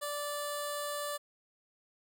10% pulse tone with notch filter, 584 Hz, D5, 10 cents flat, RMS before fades -37 dBFS, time 0.01-1.18 s, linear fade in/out 20 ms, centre 2400 Hz, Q 0.84, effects none

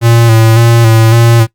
square tone with vibrato, 114.5 Hz, A#2, 31 cents flat, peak -4 dBFS, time 0.01-1.47 s, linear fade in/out 50 ms, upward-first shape square, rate 1.8 Hz, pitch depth 31 cents each way, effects noise-tail reverb RT60 0.1 s tail -19 dB re dry + Opus 48 kbps

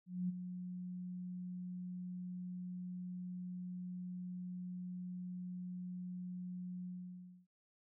sine tone with ADSR envelope, 180.5 Hz, F#3, 43 cents flat, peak -33 dBFS, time 0.06-7.47 s, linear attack 230 ms, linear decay 20 ms, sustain -9 dB, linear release 620 ms, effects none

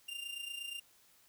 45% pulse tone with amplitude modulation, 2794 Hz, F7, in tune, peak -38 dBFS, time 0.08-0.8 s, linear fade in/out 10 ms, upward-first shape sine, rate 28.4 Hz, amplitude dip 65%, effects white hiss -66 dBFS RMS until 1.28 s

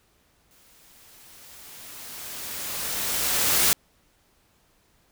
white noise with exponential growth, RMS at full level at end -19 dBFS, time 0.51-3.73 s, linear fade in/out 0 ms, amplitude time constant 700 ms, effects pink hiss -64 dBFS RMS until 5.11 s

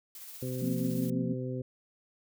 blue noise with tremolo, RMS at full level -45 dBFS, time 0.15-1.1 s, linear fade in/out 2 ms, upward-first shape sine, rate 16 Hz, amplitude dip 30%
harmonic tone, 127.7 Hz, C3, 42 cents flat, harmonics 1 / 2 / 3 / 4, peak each -35 / -38 / -40 / -41 dBFS, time 0.42-1.62 s, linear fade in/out 5 ms
sine chord, F suspended fourth, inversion none, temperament equal, 174.61 / 233.1 / 261.6 Hz, F3 / Bb3 / C4, 0 / 0 / 0 cents, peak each -34 dBFS, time 0.61-1.34 s, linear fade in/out 10 ms
effects none

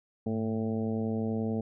harmonic tone with a mistuned harmonic, 111.3 Hz, A2, 20 cents sharp, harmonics 1 / 2 / 3 / 4 / 5 / 6 / 7, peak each -35 / -30 / -41 / -36 / -43 / -44 / -47 dBFS, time 0.26-1.61 s, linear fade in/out 5 ms, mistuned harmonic 1, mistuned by -97 cents, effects none

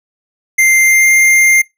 square tone with pitch glide, 2093 to 2106 Hz, C7 to C7, 0 to +11 cents, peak -7 dBFS, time 0.58-1.62 s, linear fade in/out 10 ms, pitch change +11 cents, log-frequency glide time 0.81-1.11 s, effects noise-tail reverb RT60 0.2 s tail -24 dB re dry

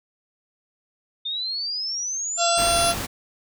sine exponential sweep, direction up, 3602 to 10110 Hz, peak -25 dBFS, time 1.25-2.92 s, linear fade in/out 10 ms
harmonic tone, 684 Hz, F5, 36 cents flat, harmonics 1 / 2 / 4 / 5 / 6 / 7 / 8 / 9, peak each -21 / -26 / -30 / -28 / -31 / -30 / -34 / -32 dBFS, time 2.37-2.95 s, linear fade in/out 50 ms
pink noise, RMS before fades -29 dBFS, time 2.57-3.07 s, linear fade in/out 20 ms
effects none

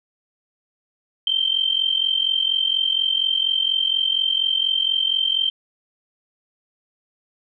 sine tone with amplitude modulation, 3131 Hz, G7, 3 cents flat, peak -14 dBFS, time 1.27-5.5 s, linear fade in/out 2 ms, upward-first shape sine, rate 44.2 Hz, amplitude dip 80%, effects none

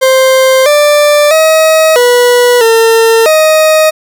40% pulse tone with pitch steps, 524 / 590 / 635 / 488.2 / 453.4 / 626 Hz, C5 / D5 / D#5 / B4 / A#4 / D#5, +2 / +8 / +35 / -20 / -48 / +10 cents, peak -3 dBFS, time 0.01-3.91 s, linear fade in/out 20 ms, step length 650 ms, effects none

